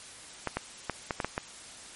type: clicks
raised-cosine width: 0.5 ms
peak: -14 dBFS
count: 7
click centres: 0.473 / 0.57 / 0.897 / 1.108 / 1.202 / 1.246 / 1.379 s
effects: white hiss -47 dBFS RMS until 1.95 s + MP3 48 kbps